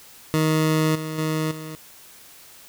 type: tone with level steps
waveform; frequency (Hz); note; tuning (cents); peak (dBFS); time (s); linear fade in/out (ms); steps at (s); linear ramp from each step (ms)
20% pulse; 156.9; D#3; +15; -13 / -23 / -17 / -28; 0.34-1.75; 0; 0.95 / 1.18 / 1.51; 5
effects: white hiss -47 dBFS RMS until 2.68 s